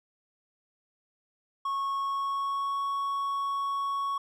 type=tone with pitch glide; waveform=triangle; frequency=1100 to 1111.5 Hz; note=C#6 to C#6; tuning=-14 to +4 cents; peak=-26 dBFS; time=1.65-4.18 s; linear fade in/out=5 ms; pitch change=+18 cents; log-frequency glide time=1.97-2.82 s; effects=none